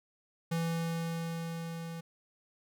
square tone with level ramp, 166.1 Hz, E3, 13 cents sharp, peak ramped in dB -30 to -40 dBFS, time 0.51-2.01 s, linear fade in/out 10 ms, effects none

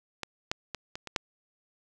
clicks, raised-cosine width 0.2 ms, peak -16 / -11 / -17 / -20 / -22 / -9 dBFS, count 6, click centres 0.233 / 0.515 / 0.747 / 0.955 / 1.073 / 1.162 s, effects none

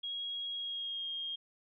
sine tone with pitch glide, 3297 to 3233 Hz, G#7 to G#7, -13 to -47 cents, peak -36 dBFS, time 0.03-1.36 s, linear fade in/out 10 ms, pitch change -34 cents, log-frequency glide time 0.54-1.07 s, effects none

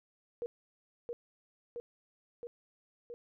sine tone with echo, 475.9 Hz, A#4, 36 cents sharp, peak -34 dBFS, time 0.42-0.46 s, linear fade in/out 0 ms, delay 670 ms, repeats 4, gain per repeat -2 dB, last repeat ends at 3.14 s, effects none

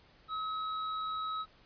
triangle tone with tanh clipping, 1281 Hz, E6, 50 cents flat, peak -36 dBFS, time 0.28-1.46 s, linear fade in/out 50 ms, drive 18 dB, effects pink hiss -62 dBFS RMS until 1.65 s + resampled to 11025 Hz

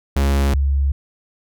45% pulse / sine tone pair in turn, 69.3 / 69.3 Hz, C#2 / C#2, 0 / 0 cents, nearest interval unison, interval 0 cents, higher neither, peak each -14 dBFS, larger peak neither, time 0.16-0.54 / 0.54-0.92 s, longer neither, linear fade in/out 5 ms, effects none

